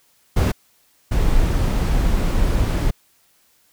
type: noise bursts at uneven times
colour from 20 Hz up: brown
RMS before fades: -17 dBFS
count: 2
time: 0.36-0.52 / 1.11-2.91 s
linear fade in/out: 10 ms
effects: white hiss -59 dBFS RMS until 3.72 s